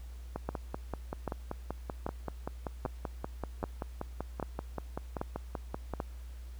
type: two click trains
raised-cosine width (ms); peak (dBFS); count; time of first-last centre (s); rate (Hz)
1; -19 / -21; 8 / 30; 0.49-6.002 / 0.36-5.937; 1.27 / 5.2
effects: added 60 Hz sine -42 dBFS peak until 6.59 s + pink hiss -61 dBFS RMS until 6.59 s